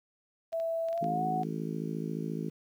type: tone with pitch glide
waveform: sine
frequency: 659.3 to 740 Hz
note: E5 to F#5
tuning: 0 to 0 cents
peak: -29 dBFS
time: 0.52-1.44 s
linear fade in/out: 20 ms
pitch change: +200 cents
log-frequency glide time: 0.9-1.24 s
type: clicks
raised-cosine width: 0.2 ms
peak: -33 dBFS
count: 7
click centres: 0.529 / 0.6 / 0.886 / 0.929 / 0.977 / 1.042 / 1.433 s
type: harmonic tone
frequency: 54.3 Hz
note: A1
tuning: 22 cents flat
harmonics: 3 / 4 / 5 / 6 / 7 / 8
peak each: -36 / -38 / -40 / -42 / -43 / -44 dBFS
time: 1.01-2.5 s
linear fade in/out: 10 ms
effects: 10-bit